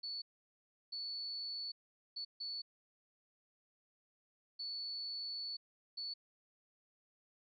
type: tone bursts at uneven times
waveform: sine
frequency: 4446 Hz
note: C#8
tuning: 4 cents sharp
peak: -40 dBFS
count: 6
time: 0.03-0.22 / 0.92-1.72 / 2.16-2.25 / 2.4-2.62 / 4.59-5.57 / 5.97-6.14 s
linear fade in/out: 10 ms
effects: none